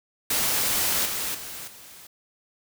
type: noise with level steps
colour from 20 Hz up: white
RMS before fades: -24 / -29 / -37 / -46 dBFS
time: 0.3-2.07 s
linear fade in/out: 5 ms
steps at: 1.05 / 1.34 / 1.67 s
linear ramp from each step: 10 ms
effects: none